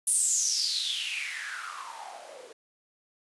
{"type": "noise with band-pass filter sweep", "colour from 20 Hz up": "blue", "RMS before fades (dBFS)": -31, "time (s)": [0.07, 2.53], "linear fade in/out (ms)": 5, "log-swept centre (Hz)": [9800, 440], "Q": 8.2, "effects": ["resampled to 24000 Hz"]}